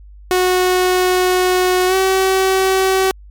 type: tone with pitch glide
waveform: sawtooth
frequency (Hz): 366.3 to 380.5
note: F#4 to F#4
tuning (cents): -17 to +48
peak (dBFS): -8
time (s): 0.31-3.11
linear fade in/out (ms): 0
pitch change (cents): +65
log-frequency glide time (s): 1.87-1.95
effects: added 50 Hz sine -36 dBFS peak until 3.3 s + MP3 96 kbps